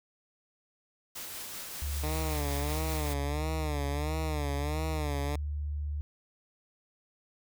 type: noise with tremolo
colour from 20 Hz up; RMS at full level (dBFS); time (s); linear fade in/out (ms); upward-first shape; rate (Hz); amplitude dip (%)
white; -40; 1.15-3.14; 10; sine; 5.2; 25
type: tone with pitch glide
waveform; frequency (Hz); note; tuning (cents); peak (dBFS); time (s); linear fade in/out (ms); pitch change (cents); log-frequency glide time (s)
sine; 71.7 to 73.72; D2 to D2; -41 to +7; -31; 1.82-6.01; 0; +48; 3.17-4.77
type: tone with vibrato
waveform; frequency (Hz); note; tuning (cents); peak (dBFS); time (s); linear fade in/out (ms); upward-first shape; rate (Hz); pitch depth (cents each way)
10% pulse; 150; D3; +37; -25; 2.03-5.36; 2; sine; 1.5; 100
effects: none